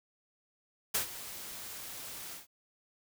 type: noise with ADSR envelope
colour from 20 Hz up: white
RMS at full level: -29 dBFS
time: 0.94-2.47 s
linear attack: 10 ms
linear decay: 110 ms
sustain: -15 dB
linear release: 140 ms
effects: none